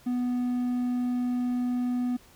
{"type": "tone", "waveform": "triangle", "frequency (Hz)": 246.9, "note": "B3", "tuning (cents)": 0, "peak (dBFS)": -23, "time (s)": [0.06, 2.17], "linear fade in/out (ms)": 10, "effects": ["pink hiss -56 dBFS RMS until 2.35 s"]}